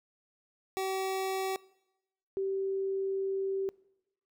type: tone pair in turn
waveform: 25% pulse / sine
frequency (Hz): 381.8 / 387.6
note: G4 / G4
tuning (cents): -46 / -20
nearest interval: unison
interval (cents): 26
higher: second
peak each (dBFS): -27 / -29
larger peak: first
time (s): 0.77-1.56 / 2.37-3.69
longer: second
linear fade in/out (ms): 0
effects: noise-tail reverb RT60 0.9 s tail -23 dB re dry